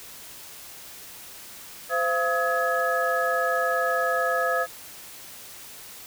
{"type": "tone cluster", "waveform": "sine", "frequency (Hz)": [515, 682, 1271, 1680], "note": ["C5", "F5", "D#6", "G#6"], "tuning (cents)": [-28, -41, 36, 19], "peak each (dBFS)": -27, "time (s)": [1.89, 4.67], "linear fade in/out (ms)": 50, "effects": ["white hiss -43 dBFS RMS until 6.06 s"]}